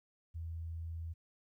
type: tone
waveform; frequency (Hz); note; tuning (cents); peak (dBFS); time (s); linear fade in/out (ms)
sine; 82.41; E2; 0; -39; 0.34-1.14; 20
effects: 13-bit